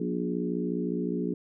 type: harmonic tone with a mistuned harmonic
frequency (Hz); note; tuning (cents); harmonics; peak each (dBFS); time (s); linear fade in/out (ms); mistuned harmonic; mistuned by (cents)
59.7; A#1; +42; 3 / 4 / 5 / 6 / 7; -32 / -33 / -34 / -35 / -35; 0-1.34; 5; 5; -32
effects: none